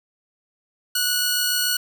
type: tone pair together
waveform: 15% pulse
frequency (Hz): 1467 / 4334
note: F#6 / C#8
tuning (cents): -15 / -40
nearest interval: octave + perfect fifth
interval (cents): 1875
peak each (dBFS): -16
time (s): 0.95-1.77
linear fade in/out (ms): 5
effects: none